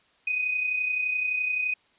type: tone with amplitude modulation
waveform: sine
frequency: 2498 Hz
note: D#7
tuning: 6 cents sharp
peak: -22 dBFS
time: 0.27-1.74 s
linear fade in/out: 5 ms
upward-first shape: sine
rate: 31.7 Hz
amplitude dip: 50%
effects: white hiss -63 dBFS RMS until 1.98 s + resampled to 8000 Hz